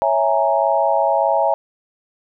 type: chord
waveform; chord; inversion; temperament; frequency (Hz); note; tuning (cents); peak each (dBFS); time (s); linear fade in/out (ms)
sine; A# half-diminished seventh; first; equal; 554.4 / 659.3 / 830.6 / 932.3; C#5 / E5 / G#5 / A#5; 0 / 0 / 0 / 0; -20 / -18 / -19 / -21; 0.02-1.54; 0
effects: none